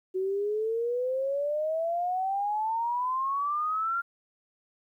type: exponential sweep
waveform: sine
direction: up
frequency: 370 to 1400 Hz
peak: -26 dBFS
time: 0.14-4.02 s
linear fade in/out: 20 ms
effects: 11-bit